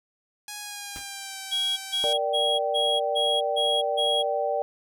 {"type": "tone with pitch glide", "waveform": "5% pulse", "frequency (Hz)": [830.6, 775], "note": ["G#5", "G5"], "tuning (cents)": [0, -20], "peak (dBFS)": -23, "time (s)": [0.48, 2.13], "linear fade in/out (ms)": 2, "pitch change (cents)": -120, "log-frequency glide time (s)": [0.6, 1.39]}
{"type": "noise with exponential decay", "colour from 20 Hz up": "pink", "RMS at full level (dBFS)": -38, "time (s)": [0.96, 1.09], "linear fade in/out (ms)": 0, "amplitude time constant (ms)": 27}
{"type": "tone bursts", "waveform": "triangle", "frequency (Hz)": 3300, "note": "G#7", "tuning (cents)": -12, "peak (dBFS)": -22, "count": 7, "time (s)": [1.51, 4.23], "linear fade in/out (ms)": 20, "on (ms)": 260, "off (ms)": 150}
{"type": "chord", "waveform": "sine", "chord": "G minor", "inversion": "first", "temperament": "equal with one note detuned", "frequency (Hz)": [466.2, 587.3, 775.9], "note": ["Bb4", "D5", "G5"], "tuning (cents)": [0, 0, -18], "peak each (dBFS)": [-30, -26, -28], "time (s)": [2.04, 4.62], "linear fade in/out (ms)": 0}
{"effects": []}